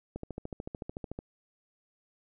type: click train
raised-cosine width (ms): 2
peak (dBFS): -24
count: 15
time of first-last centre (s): 0.16-1.189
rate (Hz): 13.6
effects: none